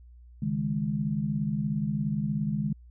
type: chord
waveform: sine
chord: C# suspended second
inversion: none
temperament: equal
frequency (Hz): 138.59 / 155.56 / 207.7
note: C#3 / D#3 / G#3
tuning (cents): 0 / 0 / 0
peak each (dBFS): -33 / -30 / -29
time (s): 0.42-2.73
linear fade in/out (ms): 5
effects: added 60 Hz sine -48 dBFS peak until 2.9 s